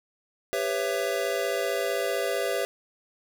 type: chord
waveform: square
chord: C# half-diminished seventh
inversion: second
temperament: just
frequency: 399.1 / 498.9 / 554.4 / 665.2 Hz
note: G4 / B4 / C#5 / E5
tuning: +31 / +17 / 0 / +16 cents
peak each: -32 dBFS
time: 0.53-2.65 s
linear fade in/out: 0 ms
effects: none